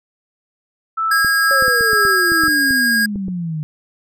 sine tone with tremolo, 1318.5 Hz, E6, in tune, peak -15 dBFS, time 0.97-2.48 s, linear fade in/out 10 ms, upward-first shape sine, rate 2.1 Hz, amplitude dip 60%
square tone, 1632 Hz, G#6, 31 cents flat, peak -14 dBFS, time 1.11-3.06 s, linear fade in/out 5 ms
clicks, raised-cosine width 3 ms, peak -16 dBFS, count 12, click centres 1.247 / 1.624 / 1.681 / 1.809 / 1.932 / 2.052 / 2.319 / 2.436 / 2.482 / 2.708 / 3.158 / 3.283 s
sine exponential sweep, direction down, 560 to 150 Hz, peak -20 dBFS, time 1.51-3.63 s, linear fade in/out 0 ms
effects none

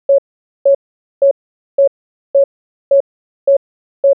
sine tone bursts, 554.4 Hz, C#5, in tune, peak -5 dBFS, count 8, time 0.09-4.132 s, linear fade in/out 5 ms, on 94 ms, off 470 ms, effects none

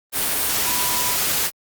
sine tone in noise, 987 Hz, B5, 1 cent flat, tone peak -28 dBFS, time 0.63-1.18 s, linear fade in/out 50 ms, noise white, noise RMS -21 dBFS, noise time 0.12-1.51 s, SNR -10 dB, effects Opus 32 kbps

